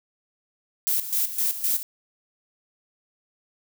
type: noise with tremolo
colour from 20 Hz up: violet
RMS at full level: -23 dBFS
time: 0.87-1.83 s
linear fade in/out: 0 ms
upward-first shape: square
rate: 3.9 Hz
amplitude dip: 70%
effects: none

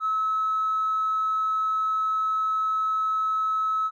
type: tone with tanh clipping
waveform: triangle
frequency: 1294 Hz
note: E6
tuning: 32 cents flat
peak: -22 dBFS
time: 0-3.91 s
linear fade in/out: 50 ms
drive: 4 dB
effects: none

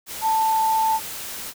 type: tone in noise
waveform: sine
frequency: 885 Hz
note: A5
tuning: 10 cents sharp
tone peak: -17 dBFS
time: 0.21-1 s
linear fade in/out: 50 ms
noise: white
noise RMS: -33 dBFS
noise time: 0.06-1.54 s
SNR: +13 dB
effects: none

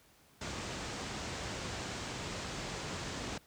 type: low-pass noise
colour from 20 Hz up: pink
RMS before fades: -40 dBFS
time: 0.41-3.38 s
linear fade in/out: 5 ms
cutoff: 7900 Hz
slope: 48 dB/octave
effects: pink hiss -64 dBFS RMS until 3.46 s + high-pass 60 Hz 12 dB/octave

